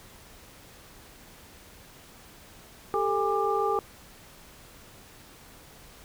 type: tone cluster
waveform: sine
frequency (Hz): 396.6 / 443.7 / 814 / 1189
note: G4 / A4 / G#5 / D6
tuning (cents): +20 / +14 / -35 / +21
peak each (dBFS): -29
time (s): 2.94-3.79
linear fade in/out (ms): 0
effects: pink hiss -51 dBFS RMS until 6.04 s